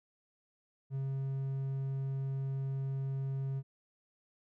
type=tone; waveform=triangle; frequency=135.3 Hz; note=C#3; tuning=42 cents flat; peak=-31 dBFS; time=0.9-3.63 s; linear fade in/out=50 ms; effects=none